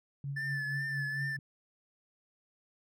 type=tone with tremolo; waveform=sine; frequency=140 Hz; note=C#3; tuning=18 cents sharp; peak=-33 dBFS; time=0.24-1.39 s; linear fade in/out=2 ms; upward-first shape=triangle; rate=4.3 Hz; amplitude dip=75%
type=tone with vibrato; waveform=triangle; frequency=1755 Hz; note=A6; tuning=5 cents flat; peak=-32 dBFS; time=0.36-1.37 s; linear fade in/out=10 ms; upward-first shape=triangle; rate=2.5 Hz; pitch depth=47 cents each way
effects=none